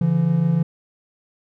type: tone pair together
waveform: triangle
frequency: 142.07 / 168.6 Hz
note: C#3 / E3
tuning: +43 / +39 cents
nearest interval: minor third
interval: 296 cents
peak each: -19 / -15 dBFS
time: 0.01-0.63 s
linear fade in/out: 5 ms
effects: none

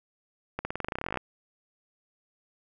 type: accelerating click train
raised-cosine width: 0.5 ms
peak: -16 dBFS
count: 19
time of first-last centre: 0.59-1.173 s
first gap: 60 ms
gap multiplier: 0.92
effects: none

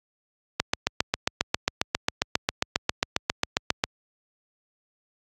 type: click train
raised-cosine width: 0.2 ms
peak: -3 dBFS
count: 25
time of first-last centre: 0.6-3.839 s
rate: 7.41 Hz
effects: high-pass 60 Hz 12 dB/octave + AAC 64 kbps

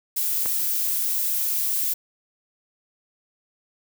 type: noise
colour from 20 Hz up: violet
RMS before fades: -24 dBFS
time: 0.16-1.94 s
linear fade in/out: 10 ms
type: click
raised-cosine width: 0.5 ms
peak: -17 dBFS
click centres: 0.459 s
effects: none

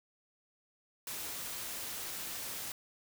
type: noise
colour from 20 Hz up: white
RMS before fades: -41 dBFS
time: 1.07-2.72 s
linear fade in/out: 2 ms
effects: none

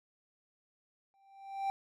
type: tone with exponential growth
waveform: triangle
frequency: 784 Hz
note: G5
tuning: in tune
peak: -27 dBFS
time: 1.14-1.7 s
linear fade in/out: 0 ms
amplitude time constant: 120 ms
effects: none

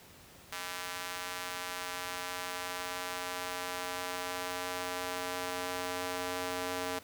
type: tone with high-pass filter sweep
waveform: square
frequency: 90.3 Hz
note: F#2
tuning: 42 cents flat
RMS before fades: -38 dBFS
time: 0.52-6.99 s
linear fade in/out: 5 ms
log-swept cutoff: 1200 to 450 Hz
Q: 0.75
effects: pink hiss -55 dBFS RMS until 7.03 s + high-pass 60 Hz 12 dB/octave

